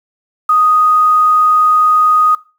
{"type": "tone with quantisation", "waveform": "sine", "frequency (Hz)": 1244.5, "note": "D#6", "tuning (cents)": 0, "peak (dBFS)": -7, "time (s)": [0.49, 2.35], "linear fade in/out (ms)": 5, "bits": 6, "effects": ["noise-tail reverb RT60 0.3 s tail -19 dB re dry"]}